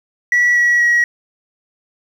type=tone with pitch steps; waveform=sine; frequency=1943 / 1926.2 / 1909.6 Hz; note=B6 / B6 / A#6; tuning=-29 / -44 / +41 cents; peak=-8 dBFS; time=0.32-1.04 s; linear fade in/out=2 ms; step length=240 ms; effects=tanh soft clip ceiling -8 dBFS + 7-bit